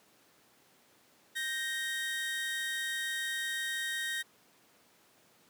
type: tone pair together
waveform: 30% pulse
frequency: 1568 / 1865.8 Hz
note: G6 / A#6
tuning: 0 / +1 cents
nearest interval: minor third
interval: 301 cents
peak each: -38 / -31 dBFS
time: 1.35-4.23 s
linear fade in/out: 20 ms
effects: pink hiss -64 dBFS RMS until 5.49 s + high-pass 200 Hz 12 dB/octave